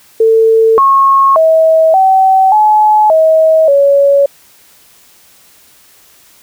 sine tone with pitch steps, 447.5 / 1090 / 643 / 764 / 853 / 638 / 561 Hz, A4 / C#6 / E5 / G5 / G#5 / D#5 / C#5, +29 / -29 / -43 / -45 / +46 / +43 / +21 cents, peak -4 dBFS, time 0.2-4.26 s, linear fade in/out 5 ms, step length 580 ms, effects white hiss -44 dBFS RMS until 6.42 s

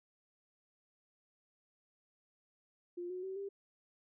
sine tone with pitch steps, 351.3 / 365.8 / 380.9 / 396.6 Hz, F4 / F#4 / G4 / G4, +10 / -20 / -50 / +20 cents, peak -39 dBFS, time 2.97-3.49 s, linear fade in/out 10 ms, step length 130 ms, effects none

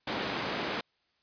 pink band-pass noise, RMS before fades -34 dBFS, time 0.07-0.81 s, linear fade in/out 5 ms, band 210 to 4400 Hz, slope 12 dB/octave, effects white hiss -73 dBFS RMS until 1.22 s + resampled to 11025 Hz

